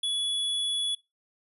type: tone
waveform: square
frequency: 3399 Hz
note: G#7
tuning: 39 cents sharp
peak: -27 dBFS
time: 0.03-0.95 s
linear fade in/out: 5 ms
effects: noise-tail reverb RT60 0.2 s tail -20 dB re dry + resampled to 32000 Hz